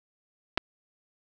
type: clicks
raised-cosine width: 0.3 ms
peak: -10 dBFS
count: 2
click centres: 0.575 / 0.578 s
effects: none